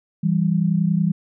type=tone pair together; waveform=sine; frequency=165.92 / 196.6 Hz; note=E3 / G3; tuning=+12 / +5 cents; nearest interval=minor third; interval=293 cents; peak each=-18 / -20 dBFS; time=0.23-1.12 s; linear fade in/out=10 ms; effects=none